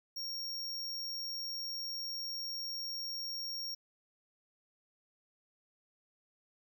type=tone; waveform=square; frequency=5560 Hz; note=F8; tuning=9 cents flat; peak=-38 dBFS; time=0.16-3.75 s; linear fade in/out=10 ms; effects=none